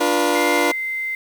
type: chord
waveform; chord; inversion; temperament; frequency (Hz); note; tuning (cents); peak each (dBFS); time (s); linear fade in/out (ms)
20% pulse; B diminished; first; equal with one note detuned; 293.7 / 349.2 / 484.6; D4 / F4 / B4; 0 / 0 / -33; -16; 0-0.72; 10
type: tone with pitch glide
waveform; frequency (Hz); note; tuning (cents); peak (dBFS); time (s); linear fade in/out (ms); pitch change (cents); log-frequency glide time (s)
sine; 2093 to 2077; C7 to C7; 0 to -13; -22; 0.35-1.15; 2; -13; 0.57-0.62
effects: 7-bit